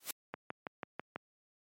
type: noise with exponential growth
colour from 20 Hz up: white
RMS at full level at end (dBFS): -32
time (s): 0-0.11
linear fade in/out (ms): 5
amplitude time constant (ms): 23
type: click train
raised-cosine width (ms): 0.5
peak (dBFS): -23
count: 6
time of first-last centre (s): 0.34-1.16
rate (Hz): 6.1
effects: high-pass 150 Hz 12 dB/octave + MP3 64 kbps